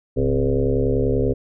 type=tone with frequency modulation; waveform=sine; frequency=261.6 Hz; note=C4; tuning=in tune; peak=-16 dBFS; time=0.16-1.34 s; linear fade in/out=20 ms; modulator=70.5 Hz; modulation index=3.6; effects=none